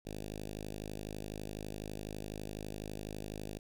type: tone with notch filter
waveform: 5% pulse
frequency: 52 Hz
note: G#1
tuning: 3 cents sharp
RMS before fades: -43 dBFS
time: 0.05-3.59 s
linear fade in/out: 10 ms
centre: 1300 Hz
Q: 0.62
effects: none